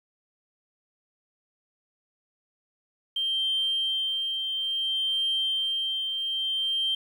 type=tone with tremolo; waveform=sine; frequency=3149 Hz; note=G7; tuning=7 cents sharp; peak=-22 dBFS; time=3.16-6.95 s; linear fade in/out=5 ms; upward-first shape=triangle; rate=0.59 Hz; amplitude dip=45%; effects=tanh soft clip ceiling -19 dBFS + 9-bit